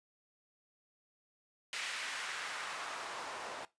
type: noise with band-pass filter sweep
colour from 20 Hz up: white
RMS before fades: -42 dBFS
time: 1.73-3.65 s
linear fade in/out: 0 ms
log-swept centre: 2200 to 710 Hz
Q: 1.2
effects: noise-tail reverb RT60 0.2 s tail -19 dB re dry + resampled to 22050 Hz